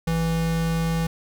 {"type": "tone pair together", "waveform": "square", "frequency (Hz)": [54.93, 164.6], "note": ["A1", "E3"], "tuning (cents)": [-2, -2], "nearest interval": "octave + perfect fifth", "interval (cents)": 1900, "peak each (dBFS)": [-30, -23], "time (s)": [0.07, 1.07], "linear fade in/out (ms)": 5, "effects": []}